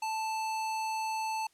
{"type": "tone", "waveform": "square", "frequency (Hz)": 880, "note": "A5", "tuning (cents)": 0, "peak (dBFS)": -32, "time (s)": [0.02, 1.47], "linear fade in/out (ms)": 5, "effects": ["white hiss -68 dBFS RMS until 1.53 s", "low-pass 10000 Hz 12 dB/octave"]}